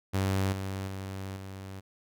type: tone with level steps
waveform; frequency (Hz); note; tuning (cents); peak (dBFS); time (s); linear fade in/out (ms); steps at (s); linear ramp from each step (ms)
sawtooth; 96.3; G2; -30; -22 / -29 / -32 / -36; 0.13-1.81; 20; 0.52 / 0.87 / 1.36; 10
effects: none